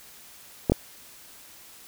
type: clicks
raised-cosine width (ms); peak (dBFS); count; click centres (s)
2; -6; 2; 0.698 / 0.72
effects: white hiss -49 dBFS RMS until 1.87 s